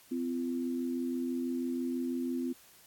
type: tone pair together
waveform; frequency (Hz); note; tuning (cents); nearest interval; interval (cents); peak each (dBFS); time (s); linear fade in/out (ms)
sine; 255.7 / 341.8; C4 / F4; -40 / -37; perfect fourth; 503; -32 / -37; 0.11-2.53; 10
effects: white hiss -59 dBFS RMS until 2.86 s + AAC 64 kbps